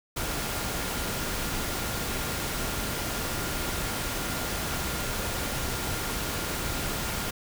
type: tone in noise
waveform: sine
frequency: 1405 Hz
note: F6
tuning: 10 cents sharp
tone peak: -42 dBFS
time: 0.16-7.31 s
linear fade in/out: 10 ms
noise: pink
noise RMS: -31 dBFS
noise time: 0.16-7.31 s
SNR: -14 dB
effects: none